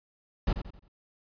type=noise with echo; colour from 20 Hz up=brown; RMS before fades=-25 dBFS; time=0.47-0.53 s; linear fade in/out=5 ms; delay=88 ms; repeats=4; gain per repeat=-9 dB; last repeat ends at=0.882 s; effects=resampled to 11025 Hz